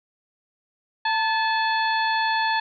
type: harmonic tone with a mistuned harmonic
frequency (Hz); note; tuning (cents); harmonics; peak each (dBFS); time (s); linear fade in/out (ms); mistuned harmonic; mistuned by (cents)
865; A5; -30; 1 / 2 / 3 / 4 / 5; -22 / -25 / -33 / -33 / -32; 1.05-2.6; 5; 1; +55
effects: none